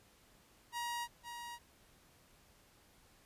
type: tone with echo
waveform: sawtooth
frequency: 950 Hz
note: A#5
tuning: 33 cents sharp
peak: -34 dBFS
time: 0.72-1.08 s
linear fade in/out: 50 ms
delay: 510 ms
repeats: 1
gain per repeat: -7 dB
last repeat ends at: 1.59 s
effects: pink hiss -66 dBFS RMS until 3.25 s + resampled to 32000 Hz